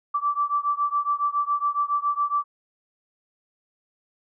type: beating tone pair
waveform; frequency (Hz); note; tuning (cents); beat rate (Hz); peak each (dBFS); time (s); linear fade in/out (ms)
sine; 1160 / 1167.2; D6 / D6; -22 / -11; 7.2; -24 / -25; 0.14-2.44; 10
effects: none